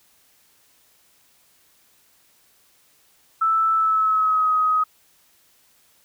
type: tone with pitch glide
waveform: sine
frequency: 1318.5 to 1260.4 Hz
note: E6 to D#6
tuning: 0 to +22 cents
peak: -16 dBFS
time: 3.41-4.84 s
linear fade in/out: 10 ms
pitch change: -78 cents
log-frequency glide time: 3.74-4.51 s
effects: white hiss -59 dBFS RMS until 6.04 s